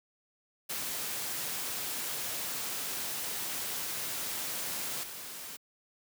white noise with level steps, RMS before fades -36 / -43 dBFS, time 0.69-5.57 s, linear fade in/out 10 ms, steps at 5.03 s, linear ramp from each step 5 ms, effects high-pass 100 Hz 12 dB/octave

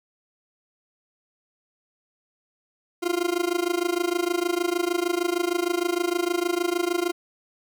40% pulse tone with amplitude modulation, 349.2 Hz, F4, in tune, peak -18 dBFS, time 3.02-7.12 s, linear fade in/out 20 ms, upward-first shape sine, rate 26.5 Hz, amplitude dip 90%, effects none

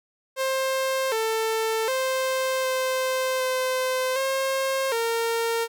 sawtooth tone with pitch steps, 529 / 445 / 523 / 519 / 515 / 535 / 460.2 Hz, C5 / A4 / C5 / C5 / C5 / C5 / A#4, +19 / +20 / -1 / -14 / -28 / +38 / -22 cents, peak -19 dBFS, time 0.36-5.68 s, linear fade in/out 50 ms, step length 760 ms, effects none

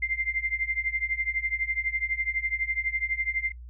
sine tone with tremolo, 2093 Hz, C7, in tune, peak -22 dBFS, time 0.02-3.52 s, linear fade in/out 5 ms, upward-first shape triangle, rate 12 Hz, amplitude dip 95%, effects noise-tail reverb RT60 0.1 s tail -23 dB re dry + added 60 Hz sine -40 dBFS peak until 3.69 s

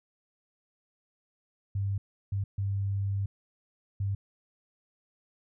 sine tone bursts at uneven times, 99 Hz, G2, 18 cents sharp, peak -27 dBFS, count 4, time 1.75-1.98 / 2.32-2.44 / 2.58-3.26 / 4-4.15 s, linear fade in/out 5 ms, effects none

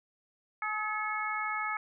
harmonic tone with a mistuned harmonic, 426.2 Hz, G#4, 45 cents sharp, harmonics 2 / 3 / 4 / 5, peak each -38 / -34 / -39 / -36 dBFS, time 0.62-1.77 s, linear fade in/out 2 ms, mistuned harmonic 5, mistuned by +44 cents, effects none

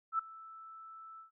sine tone with ADSR envelope, 1318.5 Hz, E6, in tune, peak -27 dBFS, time 0.12-1.31 s, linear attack 69 ms, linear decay 7 ms, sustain -21 dB, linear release 120 ms, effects none

